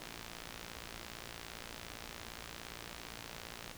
click train, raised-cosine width 0.2 ms, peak -27 dBFS, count 213, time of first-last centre 0.02-3.713 s, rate 57.4 Hz, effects pink hiss -52 dBFS RMS until 3.77 s

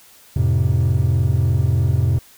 triangle chord, F major, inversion none, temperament equal with one note detuned, 87.31 / 107.49 / 130.81 Hz, F2 / A2 / C3, 0 / -40 / 0 cents, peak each -16 dBFS, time 0.36-2.19 s, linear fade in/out 5 ms, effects tanh soft clip ceiling -6 dBFS + white hiss -48 dBFS RMS until 2.37 s

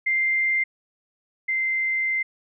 sine tone pair in turn, 2094 / 2081 Hz, C7 / C7, +1 / -10 cents, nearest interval unison, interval 11 cents, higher first, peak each -19 / -21 dBFS, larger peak first, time 0.06-0.64 / 1.48-2.23 s, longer second, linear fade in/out 10 ms, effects none

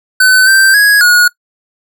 square tone with pitch steps, 1514 / 1563 / 1662 / 1450 Hz, F#6 / G6 / G#6 / F#6, +39 / -6 / +1 / -35 cents, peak -5 dBFS, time 0.2-1.28 s, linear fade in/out 5 ms, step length 270 ms, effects noise-tail reverb RT60 0.1 s tail -22 dB re dry

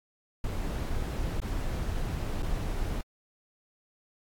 brown noise with dropouts, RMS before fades -31 dBFS, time 0.44-3.01 s, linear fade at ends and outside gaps 2 ms, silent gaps 1.402-1.417 / 2.424-2.429 s, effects AAC 64 kbps

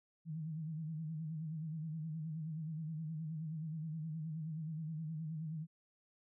sine tone with vibrato, 158 Hz, D#3, 27 cents sharp, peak -39 dBFS, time 0.25-5.67 s, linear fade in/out 50 ms, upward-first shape sine, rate 9.5 Hz, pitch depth 75 cents each way, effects none

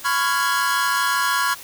45% pulse chord, C# dominant seventh, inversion third, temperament equal with one note detuned, 1003.3 / 1108.7 / 1396.9 / 1661.2 Hz, B5 / C#6 / E#6 / G#6, +27 / 0 / 0 / 0 cents, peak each -24 dBFS, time 0.04-1.55 s, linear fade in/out 20 ms, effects white hiss -39 dBFS RMS until 1.63 s

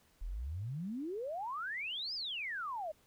sine exponential two-way sweep, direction up then down, 35.98 to 5240 to 593 Hz, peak -37 dBFS, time 0.21-2.92 s, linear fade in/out 10 ms, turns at 2.14 s, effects pink hiss -69 dBFS RMS until 3.06 s

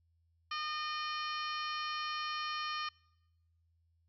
harmonic tone, 610 Hz, D#5, 34 cents flat, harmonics 2 / 3 / 4 / 5 / 6 / 7 / 8 / 9, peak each -38 / -45 / -45 / -44 / -55 / -47 / -52 / -49 dBFS, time 0.51-2.89 s, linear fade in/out 5 ms, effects noise-tail reverb RT60 1.0 s tail -25 dB re dry + added 83 Hz sine -70 dBFS peak until 4.08 s

